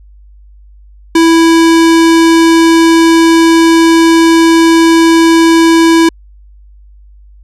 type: tone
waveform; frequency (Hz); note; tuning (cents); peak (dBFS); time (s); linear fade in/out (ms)
square; 329.6; E4; 0; -4; 1.15-6.09; 5
effects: added 50 Hz sine -35 dBFS peak until 7.43 s + low-pass 9000 Hz 12 dB/octave